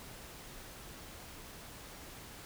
silence, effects pink hiss -50 dBFS RMS until 2.45 s

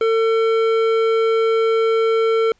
sine tone with hard clipping, 450 Hz, A4, 39 cents sharp, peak -16 dBFS, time 0.01-2.52 s, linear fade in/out 2 ms, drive 12 dB, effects pink hiss -61 dBFS RMS until 2.59 s + resampled to 16000 Hz

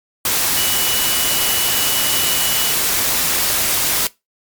sine tone in noise, 2947 Hz, F#7, 8 cents flat, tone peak -23 dBFS, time 0.57-2.72 s, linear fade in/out 2 ms, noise white, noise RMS -17 dBFS, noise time 0.25-4.07 s, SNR -9 dB, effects noise-tail reverb RT60 0.2 s tail -20 dB re dry + MP3 96 kbps

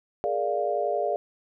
sine chord, Bb dominant seventh, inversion third, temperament equal, 415.3 / 466.2 / 587.3 / 698.5 Hz, Ab4 / Bb4 / D5 / F5, 0 / 0 / 0 / 0 cents, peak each -30 / -32 / -28 / -28 dBFS, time 0.24-1.16 s, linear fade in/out 0 ms, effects none

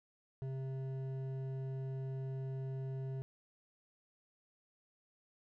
sine tone with hard clipping, 133 Hz, C3, 29 cents sharp, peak -40 dBFS, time 0.42-3.22 s, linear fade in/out 0 ms, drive 9 dB, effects none

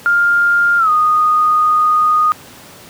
sine tone with pitch glide, 1403 to 1235.6 Hz, F6 to D#6, +8 to -12 cents, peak -9 dBFS, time 0.06-2.32 s, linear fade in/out 0 ms, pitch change -220 cents, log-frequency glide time 0.78-0.9 s, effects pink hiss -38 dBFS RMS until 2.89 s + high-pass 100 Hz 12 dB/octave

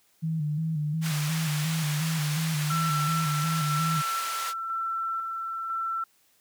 sine tone with vibrato, 155.2 Hz, D#3, 4 cents flat, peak -25 dBFS, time 0.22-4.02 s, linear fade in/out 20 ms, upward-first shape square, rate 2.8 Hz, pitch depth 62 cents each way
pink band-pass noise, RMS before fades -35 dBFS, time 1.01-4.54 s, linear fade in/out 50 ms, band 1200 to 14000 Hz, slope 12 dB/octave
sine tone with tremolo, 1341 Hz, E6, 29 cents sharp, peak -27 dBFS, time 2.7-6.04 s, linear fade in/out 5 ms, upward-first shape square, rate 1 Hz, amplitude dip 30%
effects white hiss -65 dBFS RMS until 6.4 s + high-pass 80 Hz 12 dB/octave

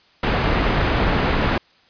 pink low-pass noise, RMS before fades -19 dBFS, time 0.23-1.58 s, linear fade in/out 5 ms, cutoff 2500 Hz, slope 12 dB/octave, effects white hiss -55 dBFS RMS until 1.89 s + resampled to 11025 Hz

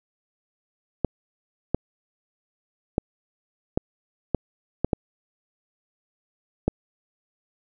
clicks, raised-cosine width 2 ms, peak -7 dBFS, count 8, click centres 1.047 / 1.746 / 2.981 / 3.775 / 4.347 / 4.846 / 4.932 / 6.68 s, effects none

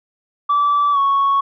sine tone with pitch glide, 1158 to 1108.3 Hz, D6 to C#6, -25 to -1 cents, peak -11 dBFS, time 0.49-1.41 s, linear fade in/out 10 ms, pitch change -76 cents, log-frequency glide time 0.92-0.98 s, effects tanh soft clip ceiling -10 dBFS

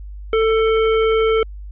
square tone, 444.3 Hz, A4, 17 cents sharp, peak -14 dBFS, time 0.33-1.43 s, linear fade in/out 2 ms, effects added 50 Hz sine -30 dBFS peak until 1.71 s + resampled to 8000 Hz

